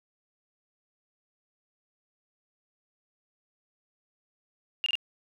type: tone bursts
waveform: sine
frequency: 2815 Hz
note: F7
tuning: 13 cents sharp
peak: -24 dBFS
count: 3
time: 4.84-4.954 s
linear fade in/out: 0 ms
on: 22 ms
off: 24 ms
effects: none